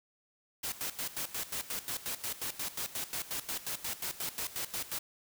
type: noise with tremolo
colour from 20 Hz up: white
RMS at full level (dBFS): -36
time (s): 0.63-4.99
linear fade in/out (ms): 10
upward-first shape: square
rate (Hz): 5.6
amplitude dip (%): 80
effects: none